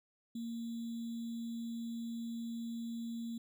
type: tone with sample-and-hold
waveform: sine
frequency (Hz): 231.3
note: A#3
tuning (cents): -13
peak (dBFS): -38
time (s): 0.35-3.38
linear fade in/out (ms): 5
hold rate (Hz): 3675
effects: none